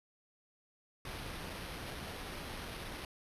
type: noise with sample-and-hold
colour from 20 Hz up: pink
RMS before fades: -44 dBFS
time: 1.05-3.05 s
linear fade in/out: 2 ms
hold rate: 7350 Hz
effects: resampled to 32000 Hz